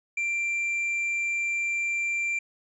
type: tone with tanh clipping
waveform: sine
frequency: 2362 Hz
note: D7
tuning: 9 cents sharp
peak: -26 dBFS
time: 0.17-2.39 s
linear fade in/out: 5 ms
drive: 4 dB
effects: resampled to 22050 Hz